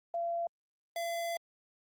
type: tone pair in turn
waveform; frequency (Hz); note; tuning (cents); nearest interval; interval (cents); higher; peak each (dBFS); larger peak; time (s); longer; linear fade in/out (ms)
sine / square; 682 / 679; F5 / F5; -41 / -49; unison; 8; first; -31 / -34; first; 0.14-0.47 / 0.96-1.37; second; 2
effects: Opus 24 kbps